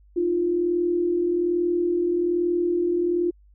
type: tone pair together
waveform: sine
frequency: 308 / 349.2 Hz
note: D#4 / F4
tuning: -17 / 0 cents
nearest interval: major second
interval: 217 cents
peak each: -29 / -20 dBFS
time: 0.16-3.31 s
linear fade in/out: 10 ms
effects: added 50 Hz sine -51 dBFS peak until 3.54 s